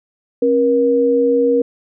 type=tone pair together; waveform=sine; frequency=270.2 / 476.8 Hz; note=C#4 / A#4; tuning=-44 / +39 cents; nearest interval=minor seventh; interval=983 cents; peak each=-17 / -12 dBFS; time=0.42-1.62 s; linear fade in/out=5 ms; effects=none